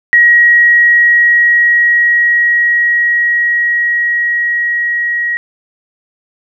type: tone with level ramp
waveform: sine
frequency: 1900 Hz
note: A#6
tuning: 33 cents sharp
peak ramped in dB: -3 to -12 dBFS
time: 0.13-5.37 s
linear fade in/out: 0 ms
effects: none